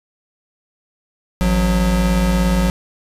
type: tone pair together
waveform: square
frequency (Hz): 54.84 / 181.5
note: A1 / F#3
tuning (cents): -5 / -33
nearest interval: octave + major sixth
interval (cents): 2072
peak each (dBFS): -17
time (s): 1.41-2.7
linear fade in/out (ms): 0
effects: resampled to 32000 Hz + 8-bit